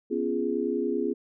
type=chord; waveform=sine; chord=C# dominant seventh; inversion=third; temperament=equal with one note detuned; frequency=246.9 / 277.2 / 345.2 / 415.3 Hz; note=B3 / C#4 / E#4 / G#4; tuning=0 / 0 / -20 / 0 cents; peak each=-31 / -32 / -30 / -29 dBFS; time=0.1-1.14 s; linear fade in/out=20 ms; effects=none